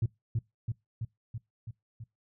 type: tone with echo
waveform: sine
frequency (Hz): 113.9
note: A#2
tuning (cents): -40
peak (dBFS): -22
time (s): 0.02-0.06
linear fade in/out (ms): 5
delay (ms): 330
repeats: 6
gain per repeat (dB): -3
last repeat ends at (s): 2.04
effects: noise-tail reverb RT60 0.2 s tail -23 dB re dry + tanh soft clip ceiling -22 dBFS